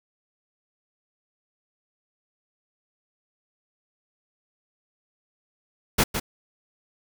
pink noise with echo, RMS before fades -19 dBFS, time 5.98-6.04 s, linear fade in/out 10 ms, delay 160 ms, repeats 1, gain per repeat -8 dB, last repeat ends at 6.2 s, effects none

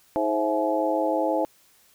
harmonic tone with a mistuned harmonic, 106.1 Hz, G#2, 38 cents sharp, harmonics 3 / 4 / 5 / 6 / 7 / 8, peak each -27 / -34 / -26 / -27 / -38 / -28 dBFS, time 0.16-1.45 s, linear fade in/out 0 ms, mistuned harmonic 6, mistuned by +64 cents, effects white hiss -59 dBFS RMS until 1.94 s

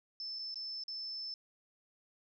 sine tone with dropouts, 5274 Hz, E8, in tune, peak -39 dBFS, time 0.2-1.34 s, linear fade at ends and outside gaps 1 ms, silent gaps 0.388-0.392 / 0.543-0.557 / 0.837-0.881 s, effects 13-bit

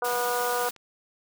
harmonic tone, 243.5 Hz, B3, 24 cents flat, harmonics 2 / 3 / 4 / 5 / 6, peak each -29 / -31 / -32 / -33 / -34 dBFS, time 0.02-0.69 s, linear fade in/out 2 ms
white high-pass noise, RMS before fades -34 dBFS, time 0.04-0.71 s, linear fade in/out 10 ms, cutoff 140 Hz, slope 96 dB/octave
clicks, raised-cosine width 0.2 ms, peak -33 dBFS, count 2, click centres 0.424 / 0.763 s
effects none

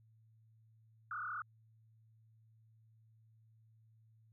sine tone with frequency modulation, 1334 Hz, E6, 20 cents sharp, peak -39 dBFS, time 1.11-1.42 s, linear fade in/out 2 ms, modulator 35 Hz, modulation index 4.4, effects added 111 Hz sine -64 dBFS peak until 4.32 s

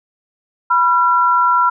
sine tone pair together, 984.6 / 1365 Hz, B5 / F6, -6 / -40 cents, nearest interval tritone, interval 566 cents, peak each -13 dBFS, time 0.7-1.7 s, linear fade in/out 10 ms, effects none

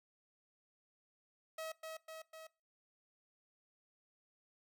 sawtooth tone with echo, 640 Hz, D#5, 49 cents sharp, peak -38 dBFS, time 1.58-1.72 s, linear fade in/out 5 ms, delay 250 ms, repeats 3, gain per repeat -3 dB, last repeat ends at 2.47 s, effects noise-tail reverb RT60 0.3 s tail -21 dB re dry

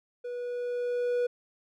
triangle tone with level ramp, 487.6 Hz, B4, 22 cents flat, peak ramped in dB -32 to -22 dBFS, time 0.24-1.27 s, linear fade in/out 10 ms, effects none

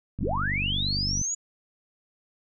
click train, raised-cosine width 5 ms, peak -20 dBFS, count 51, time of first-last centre 0.19-1.215 s, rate 48.8 Hz
sine linear sweep, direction up, 49 to 6910 Hz, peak -26 dBFS, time 0.2-1.35 s, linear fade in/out 10 ms
effects none

